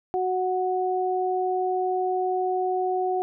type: tone pair together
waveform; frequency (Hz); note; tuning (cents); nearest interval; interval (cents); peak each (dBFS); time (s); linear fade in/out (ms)
sine; 370.2 / 737.4; F#4 / F#5; +1 / -6; octave; 1193; -25; 0.14-3.22; 0
effects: none